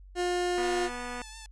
30% pulse tone, 355.8 Hz, F4, 32 cents sharp, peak -24 dBFS, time 0.15-0.9 s, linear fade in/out 50 ms
click train, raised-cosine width 0.5 ms, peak -24 dBFS, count 157, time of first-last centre 0.58-1.217 s, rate 245 Hz
5% pulse tone with vibrato, 880 Hz, A5, in tune, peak -32 dBFS, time 0.63-1.46 s, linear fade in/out 0 ms, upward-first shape triangle, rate 5.7 Hz, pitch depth 34 cents each way
effects added 47 Hz sine -47 dBFS peak until 1.51 s + resampled to 22050 Hz

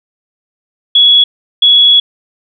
sine tone bursts at uneven times, 3367 Hz, G#7, 23 cents sharp, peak -3 dBFS, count 2, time 0.95-1.24 / 1.62-2 s, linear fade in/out 5 ms, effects none

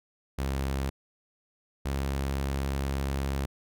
sawtooth tone pair in turn, 67.6 / 68.39 Hz, C#2 / C#2, -43 / -23 cents, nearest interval unison, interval 20 cents, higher second, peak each -24 dBFS, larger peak neither, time 0.38-0.9 / 1.85-3.46 s, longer second, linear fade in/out 10 ms, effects none

